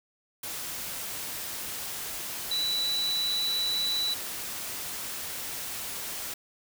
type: tone in noise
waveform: sine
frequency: 3951 Hz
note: B7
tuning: in tune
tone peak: -26 dBFS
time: 2.51-4.14 s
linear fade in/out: 5 ms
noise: white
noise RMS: -36 dBFS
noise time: 0.43-6.34 s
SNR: +7 dB
effects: none

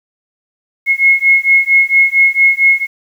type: beating tone pair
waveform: sine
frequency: 2167 / 2171.4 Hz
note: C#7 / C#7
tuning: -40 / -36 cents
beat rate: 4.4 Hz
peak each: -10 dBFS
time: 0.86-2.87 s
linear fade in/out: 50 ms
effects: 7-bit

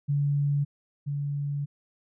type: tone pair in turn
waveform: sine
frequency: 143.2 / 143.2 Hz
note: D3 / D3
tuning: -43 / -43 cents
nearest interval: unison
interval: 0 cents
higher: neither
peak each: -22 / -27 dBFS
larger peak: first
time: 0.08-0.65 / 1.06-1.66 s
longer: second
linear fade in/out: 20 ms
effects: none

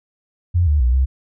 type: tone with pitch steps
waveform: sine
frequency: 87.6 / 74.2 / 60.9 / 65.5 Hz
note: F2 / D2 / B1 / C2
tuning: +6 / +18 / -24 / +2 cents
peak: -12 dBFS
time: 0.54-1.06 s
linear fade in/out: 20 ms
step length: 130 ms
effects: none

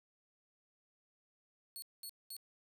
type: tone bursts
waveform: 15% pulse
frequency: 4369 Hz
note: C#8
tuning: 26 cents flat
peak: -38 dBFS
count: 3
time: 1.76-2.366 s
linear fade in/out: 0 ms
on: 62 ms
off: 210 ms
effects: none

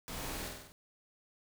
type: noise with echo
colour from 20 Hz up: pink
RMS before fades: -43 dBFS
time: 0.08-0.48 s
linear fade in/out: 0 ms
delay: 48 ms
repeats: 5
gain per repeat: -3 dB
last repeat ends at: 0.72 s
effects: none

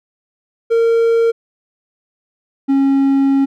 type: tone pair in turn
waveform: triangle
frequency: 459.9 / 273.5 Hz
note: A#4 / C#4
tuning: -23 / -23 cents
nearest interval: major sixth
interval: 900 cents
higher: first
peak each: -8 dBFS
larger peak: neither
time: 0.7-1.32 / 2.68-3.46 s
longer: second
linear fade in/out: 20 ms
effects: none

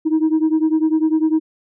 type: beating tone pair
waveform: sine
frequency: 312.6 / 322.6 Hz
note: D#4 / E4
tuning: +8 / -37 cents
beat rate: 10 Hz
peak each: -14 / -16 dBFS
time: 0.05-1.4 s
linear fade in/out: 20 ms
effects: tanh soft clip ceiling -10 dBFS

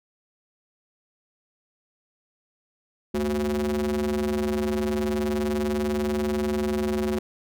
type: ring-modulated tone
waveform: square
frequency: 75.8 Hz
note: D#2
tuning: 45 cents flat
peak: -21 dBFS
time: 3.14-7.19 s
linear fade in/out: 5 ms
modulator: 293 Hz
effects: none

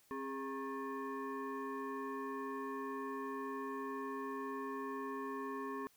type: tone with frequency modulation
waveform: sine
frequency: 410 Hz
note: G#4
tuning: 22 cents flat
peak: -39 dBFS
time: 0.11-5.87 s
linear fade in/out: 0 ms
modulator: 678 Hz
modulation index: 1.4
effects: white hiss -69 dBFS RMS until 5.96 s

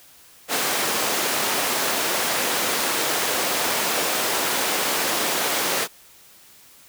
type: high-pass noise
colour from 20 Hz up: pink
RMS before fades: -23 dBFS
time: 0.48-5.88 s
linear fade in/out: 50 ms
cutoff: 390 Hz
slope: 12 dB/octave
effects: white hiss -50 dBFS RMS until 6.88 s

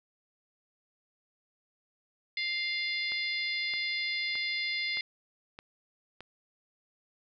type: harmonic tone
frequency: 698.5 Hz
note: F5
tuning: in tune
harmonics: 3 / 4 / 5 / 6 / 7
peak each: -32 / -44 / -38 / -39 / -39 dBFS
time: 2.37-5.01 s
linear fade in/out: 2 ms
type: click train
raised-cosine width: 0.3 ms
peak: -28 dBFS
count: 6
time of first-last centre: 3.12-6.206 s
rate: 1.62 Hz
effects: none

